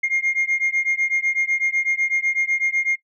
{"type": "beating tone pair", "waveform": "sine", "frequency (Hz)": [2123, 2131], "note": ["C7", "C7"], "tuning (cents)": [25, 31], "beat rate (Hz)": 8, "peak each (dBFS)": [-20, -20], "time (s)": [0.03, 2.96], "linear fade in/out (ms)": 10, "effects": ["noise-tail reverb RT60 0.1 s tail -19 dB re dry", "tanh soft clip ceiling -14 dBFS"]}